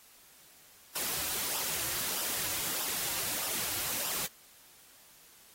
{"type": "noise with flanger", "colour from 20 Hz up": "white", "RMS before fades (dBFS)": -34, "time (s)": [0.95, 4.27], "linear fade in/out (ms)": 10, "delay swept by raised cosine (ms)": [0.45, 4.75], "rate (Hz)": 1.6, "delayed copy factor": -0.55, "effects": ["white hiss -58 dBFS RMS until 5.54 s", "AAC 48 kbps"]}